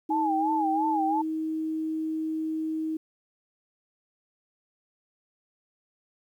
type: tone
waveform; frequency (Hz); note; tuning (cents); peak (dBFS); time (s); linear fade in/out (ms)
sine; 316.3; D#4; +29; -27; 0.09-2.97; 5
type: tone with vibrato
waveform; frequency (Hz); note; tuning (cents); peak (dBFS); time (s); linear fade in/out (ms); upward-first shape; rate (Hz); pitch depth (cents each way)
sine; 830; G#5; -1; -24; 0.1-1.22; 10; sine; 2.9; 120
effects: 10-bit